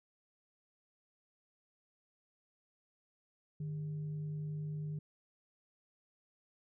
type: tone with frequency modulation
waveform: sine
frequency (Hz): 151.7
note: D#3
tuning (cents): -44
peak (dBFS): -37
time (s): 3.6-4.99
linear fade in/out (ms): 5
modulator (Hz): 252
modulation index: 0.2
effects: none